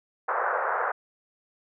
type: band-pass noise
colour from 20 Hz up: white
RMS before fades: -27 dBFS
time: 0.28-0.92 s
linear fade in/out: 10 ms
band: 460 to 1600 Hz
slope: 48 dB/octave
effects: none